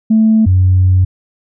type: tone pair in turn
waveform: sine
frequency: 220 / 92.5 Hz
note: A3 / F#2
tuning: 0 / 0 cents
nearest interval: octave + minor third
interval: 1500 cents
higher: first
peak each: -5 dBFS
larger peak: neither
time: 0.1-0.46 / 0.46-1.05 s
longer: second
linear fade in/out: 10 ms
effects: tanh soft clip ceiling -2 dBFS